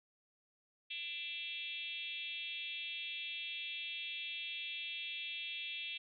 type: tone with frequency modulation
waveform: sine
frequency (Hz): 2991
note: F#7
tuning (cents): +18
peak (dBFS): -40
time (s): 0.9-5.98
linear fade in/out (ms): 10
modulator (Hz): 316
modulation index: 2
effects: none